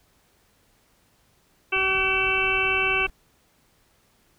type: harmonic tone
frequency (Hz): 381.4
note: G4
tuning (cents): -47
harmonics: 1 / 2 / 3 / 4 / 6 / 7 / 8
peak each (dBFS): -29 / -33 / -30 / -29 / -27 / -23 / -35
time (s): 1.72-3.07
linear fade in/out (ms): 10
type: noise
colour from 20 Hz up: brown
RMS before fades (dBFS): -41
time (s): 1.76-3.1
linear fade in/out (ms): 2
effects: pink hiss -63 dBFS RMS until 4.38 s